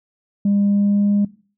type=tone with pitch glide; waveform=sine; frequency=201.8 to 203.8 Hz; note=G#3 to G#3; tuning=-49 to -32 cents; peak=-12 dBFS; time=0.45-1.25 s; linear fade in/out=5 ms; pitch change=+17 cents; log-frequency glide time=0.63-1.11 s; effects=noise-tail reverb RT60 0.4 s tail -20 dB re dry + tanh soft clip ceiling -11 dBFS